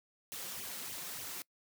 white noise with flanger, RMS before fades -43 dBFS, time 0.32-1.42 s, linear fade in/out 0 ms, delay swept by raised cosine 0.31 to 5.81 ms, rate 3.4 Hz, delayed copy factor +0.75, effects noise-tail reverb RT60 0.1 s tail -24 dB re dry + high-pass 80 Hz 12 dB/octave

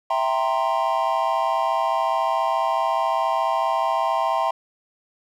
triangle chord, C dominant seventh, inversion first, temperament equal, 659.3 / 784 / 932.3 / 1046.5 Hz, E5 / G5 / Bb5 / C6, 0 / 0 / 0 / 0 cents, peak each -23 dBFS, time 0.1-4.51 s, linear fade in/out 5 ms, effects none

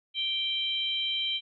harmonic tone, 783 Hz, G5, 2 cents flat, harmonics 3 / 4 / 5, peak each -37 / -28 / -36 dBFS, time 0.14-1.41 s, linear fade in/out 50 ms, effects none

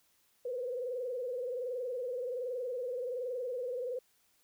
sine tone with frequency modulation, 498.2 Hz, B4, 15 cents sharp, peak -34 dBFS, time 0.45-3.99 s, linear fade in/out 5 ms, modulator 21.3 Hz, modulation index 1.2, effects white hiss -71 dBFS RMS until 4.43 s

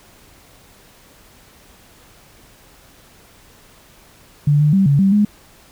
sine tone with pitch steps, 146 / 149.4 / 194 / 141.3 / 194.5 / 207.7 Hz, D3 / D3 / G3 / C#3 / G3 / G#3, -10 / +30 / -18 / +34 / -13 / 0 cents, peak -10 dBFS, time 4.47-5.25 s, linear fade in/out 5 ms, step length 130 ms, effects pink hiss -48 dBFS RMS until 5.71 s

